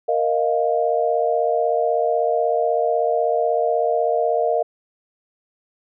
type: chord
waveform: sine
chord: Bb suspended fourth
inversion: none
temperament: equal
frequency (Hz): 466.2 / 622.3 / 698.5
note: Bb4 / Eb5 / F5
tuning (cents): 0 / 0 / 0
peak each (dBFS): -21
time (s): 0.08-4.63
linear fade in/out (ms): 10
effects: none